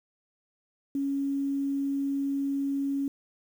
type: tone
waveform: sine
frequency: 277.4 Hz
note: C#4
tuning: 1 cent sharp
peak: -26 dBFS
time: 0.95-3.08 s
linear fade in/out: 2 ms
effects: 9-bit